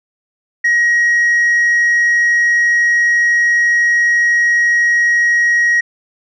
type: tone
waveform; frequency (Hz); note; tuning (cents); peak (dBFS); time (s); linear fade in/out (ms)
sine; 1894; A#6; +27; -7; 0.64-5.81; 10
effects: tanh soft clip ceiling -8 dBFS